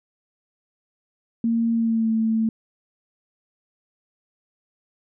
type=tone with pitch glide; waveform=sine; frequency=230 to 222.8 Hz; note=A#3 to A3; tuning=-23 to +22 cents; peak=-18 dBFS; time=1.44-2.49 s; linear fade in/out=2 ms; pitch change=-55 cents; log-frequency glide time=1.73-2.11 s; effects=none